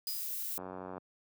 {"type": "tone with exponential decay", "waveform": "sine", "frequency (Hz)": 4941, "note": "D#8", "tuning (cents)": -13, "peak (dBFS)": -35, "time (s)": [0.07, 0.37], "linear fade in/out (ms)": 2, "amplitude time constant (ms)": 65}
{"type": "noise", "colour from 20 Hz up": "violet", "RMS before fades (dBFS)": -38, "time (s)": [0.07, 0.58], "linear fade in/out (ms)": 2}
{"type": "click train", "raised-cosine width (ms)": 1, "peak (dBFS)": -28, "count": 38, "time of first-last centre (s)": [0.58, 0.98], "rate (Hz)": 92.6}
{"effects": ["high-pass 150 Hz 12 dB/octave"]}